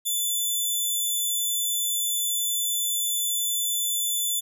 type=tone; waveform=10% pulse; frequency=3499 Hz; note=A7; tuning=10 cents flat; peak=-16 dBFS; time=0.05-4.41 s; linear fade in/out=20 ms; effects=none